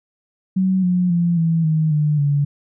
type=tone with pitch steps; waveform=sine; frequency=188.1 / 179.81 / 171.89 / 164.32 / 157.08 / 150.16 / 143.54 Hz; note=F#3 / F#3 / F3 / E3 / D#3 / D3 / D3; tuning=+29 / -49 / -27 / -5 / +17 / +39 / -39 cents; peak=-14 dBFS; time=0.56-2.45 s; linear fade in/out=10 ms; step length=270 ms; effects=none